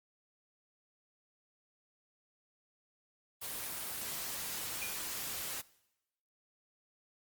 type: noise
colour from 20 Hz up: white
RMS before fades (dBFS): -40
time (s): 3.41-5.62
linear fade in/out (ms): 20
type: tone with exponential decay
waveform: sine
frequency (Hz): 2427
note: D#7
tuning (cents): -44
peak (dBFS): -36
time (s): 4.82-5.04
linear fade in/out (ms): 1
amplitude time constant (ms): 47
effects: noise-tail reverb RT60 0.9 s tail -21 dB re dry + Opus 24 kbps